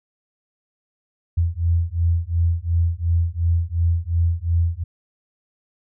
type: beating tone pair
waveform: sine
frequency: 83.3 / 86.1 Hz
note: E2 / F2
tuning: +19 / -24 cents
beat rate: 2.8 Hz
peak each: -20 dBFS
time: 1.37-4.84 s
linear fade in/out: 10 ms
effects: none